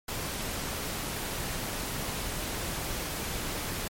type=noise; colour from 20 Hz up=pink; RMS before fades=-34 dBFS; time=0.08-3.88 s; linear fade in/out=5 ms; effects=MP3 64 kbps